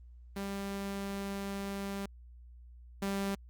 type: tone pair in turn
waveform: sawtooth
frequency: 197.9 / 197.19 Hz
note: G3 / G3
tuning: +17 / +10 cents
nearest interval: unison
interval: 7 cents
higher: first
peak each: -32 / -28 dBFS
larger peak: second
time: 0.36-2.06 / 3.02-3.35 s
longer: first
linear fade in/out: 5 ms
effects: added 60 Hz sine -50 dBFS peak until 3.49 s + Opus 32 kbps